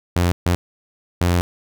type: tone bursts at uneven times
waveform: sawtooth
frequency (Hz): 87.7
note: F2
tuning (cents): +8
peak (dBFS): -11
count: 3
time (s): 0.16-0.32 / 0.46-0.55 / 1.21-1.41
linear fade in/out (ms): 0
effects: none